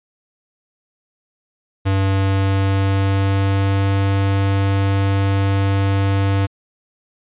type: tone with pitch glide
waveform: square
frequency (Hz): 97 to 98.18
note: G2 to G2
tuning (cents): -18 to +3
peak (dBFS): -15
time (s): 1.85-6.47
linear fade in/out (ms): 20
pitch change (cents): +21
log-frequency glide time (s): 2.02-3.91
effects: resampled to 8000 Hz